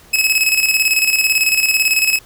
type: tone with tremolo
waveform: sawtooth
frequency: 2574 Hz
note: E7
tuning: 42 cents flat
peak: -7 dBFS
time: 0.13-2.19 s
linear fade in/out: 10 ms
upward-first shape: square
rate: 18 Hz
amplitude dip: 55%
effects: pink hiss -45 dBFS RMS until 2.25 s